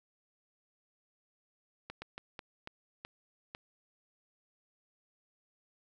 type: slowing click train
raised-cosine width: 0.3 ms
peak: -26 dBFS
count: 7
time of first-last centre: 1.9-3.549 s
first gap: 120 ms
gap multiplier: 1.33
effects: none